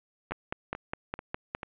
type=two click trains; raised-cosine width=0.5 ms; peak=-16 / -22 dBFS; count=7 / 4; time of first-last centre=0.32-1.55 / 0.31-1.632 s; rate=4.88 / 2.27 Hz; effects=resampled to 8000 Hz + 7-bit